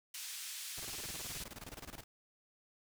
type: band-pass noise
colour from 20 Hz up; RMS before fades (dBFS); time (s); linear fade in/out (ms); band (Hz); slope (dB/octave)
white; -45; 0.14-1.44; 5; 2200 to 10000; 12
type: noise with tremolo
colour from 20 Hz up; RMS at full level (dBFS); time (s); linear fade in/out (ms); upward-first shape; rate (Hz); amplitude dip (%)
pink; -47; 0.77-2.04; 10; square; 19; 80
effects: none